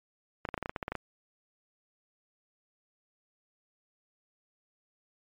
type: clicks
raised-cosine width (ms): 0.5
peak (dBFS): -18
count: 12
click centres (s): 0.452 / 0.489 / 0.542 / 0.578 / 0.627 / 0.659 / 0.695 / 0.762 / 0.828 / 0.881 / 0.92 / 0.953
effects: MP3 64 kbps